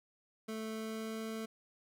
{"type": "tone with pitch glide", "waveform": "25% pulse", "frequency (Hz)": [220, 221.7], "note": ["A3", "A3"], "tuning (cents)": [0, 13], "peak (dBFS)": -35, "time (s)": [0.48, 1.46], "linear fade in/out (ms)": 10, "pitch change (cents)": 13, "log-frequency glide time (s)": [0.71, 1.24], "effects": []}